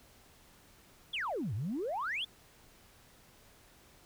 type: exponential two-way sweep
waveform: sine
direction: down then up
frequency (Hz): 3621 to 93.6 to 3621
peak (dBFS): -32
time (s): 1.13-2.25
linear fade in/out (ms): 10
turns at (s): 1.54
effects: tanh soft clip ceiling -29 dBFS + pink hiss -61 dBFS RMS until 4.05 s